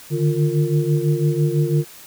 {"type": "tone cluster", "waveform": "sine", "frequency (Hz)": [146.2, 152.2, 348.8, 458.2], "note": ["D3", "D#3", "F4", "A#4"], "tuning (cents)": [-7, -38, -2, -30], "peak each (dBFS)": [-19, -20, -23, -27], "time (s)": [0.1, 1.85], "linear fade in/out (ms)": 50, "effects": ["white hiss -42 dBFS RMS until 2.06 s"]}